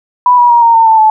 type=tone with pitch steps; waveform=sine; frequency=987.8 / 966.9 / 946.5 / 926.5 / 906.9 / 887.7 / 868.9 Hz; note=B5 / B5 / A#5 / A#5 / A#5 / A5 / A5; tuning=0 / -37 / +26 / -11 / -48 / +15 / -22 cents; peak=-3 dBFS; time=0.26-1.1 s; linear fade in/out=2 ms; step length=120 ms; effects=none